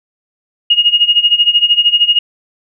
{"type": "tone with tremolo", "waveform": "sine", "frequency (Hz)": 2865, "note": "F7", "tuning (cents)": 44, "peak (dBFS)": -4, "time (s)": [0.7, 2.19], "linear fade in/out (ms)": 5, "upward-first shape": "sine", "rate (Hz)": 13, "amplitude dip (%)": 85, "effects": []}